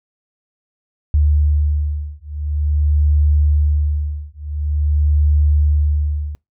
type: beating tone pair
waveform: sine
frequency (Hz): 74 / 74.47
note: D2 / D2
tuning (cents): +14 / +25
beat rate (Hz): 0.47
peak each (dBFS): -16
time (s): 1.14-6.35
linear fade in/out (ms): 0
effects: noise-tail reverb RT60 0.2 s tail -26 dB re dry